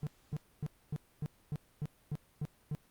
triangle tone bursts, 149.5 Hz, D3, 31 cents sharp, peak -31 dBFS, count 10, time 0.03-2.75 s, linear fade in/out 0 ms, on 38 ms, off 260 ms, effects pink hiss -67 dBFS RMS until 2.9 s + Opus 48 kbps

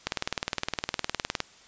click train, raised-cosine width 0.2 ms, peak -9 dBFS, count 27, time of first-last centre 0.07-1.403 s, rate 19.5 Hz, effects white hiss -54 dBFS RMS until 1.67 s + resampled to 16000 Hz

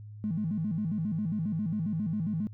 triangle tone with vibrato, 184.9 Hz, F#3, 1 cent flat, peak -24 dBFS, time 0.24-2.47 s, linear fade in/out 0 ms, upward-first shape square, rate 7.4 Hz, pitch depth 240 cents each way, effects tanh soft clip ceiling -26 dBFS + added 105 Hz sine -42 dBFS peak until 2.53 s

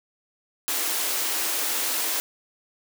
white high-pass noise, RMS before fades -26 dBFS, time 0.68-2.2 s, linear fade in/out 0 ms, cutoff 260 Hz, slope 96 dB/octave, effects none

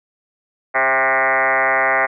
sine tone with frequency modulation, 1318.5 Hz, E6, in tune, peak -13 dBFS, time 0.74-2.07 s, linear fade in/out 20 ms, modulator 131 Hz, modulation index 5.9, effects none

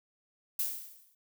violet noise with exponential decay, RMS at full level -29 dBFS, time 0.59-1.15 s, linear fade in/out 5 ms, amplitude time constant 120 ms, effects none

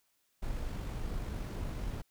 brown noise with amplitude modulation, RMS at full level -36 dBFS, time 0.42-2.02 s, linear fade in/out 10 ms, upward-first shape sine, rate 48.9 Hz, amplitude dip 25%, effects white hiss -75 dBFS RMS until 2.1 s

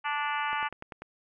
harmonic tone, 292.5 Hz, D4, 7 cents flat, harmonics 3 / 4 / 5 / 6 / 7 / 8 / 9 / 10, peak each -32 / -34 / -36 / -38 / -39 / -40 / -41 / -42 dBFS, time 0.04-0.69 s, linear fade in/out 20 ms
click train, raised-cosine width 0.5 ms, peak -25 dBFS, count 6, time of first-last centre 0.53-1.02 s, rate 10.2 Hz
effects none

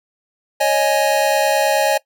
square chord, C# suspended second, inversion none, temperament just, 554.4 / 623.7 / 831.5 Hz, C#5 / D#5 / G#5, 0 / +4 / +2 cents, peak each -19 dBFS, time 0.6-1.98 s, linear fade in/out 10 ms, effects noise-tail reverb RT60 0.1 s tail -20 dB re dry

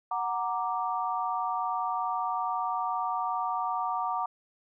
sine chord, Gb augmented, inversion none, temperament equal, 740 / 932.3 / 1174.7 Hz, Gb5 / Bb5 / D6, 0 / 0 / 0 cents, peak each -32 dBFS, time 0.11-4.26 s, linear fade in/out 5 ms, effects none

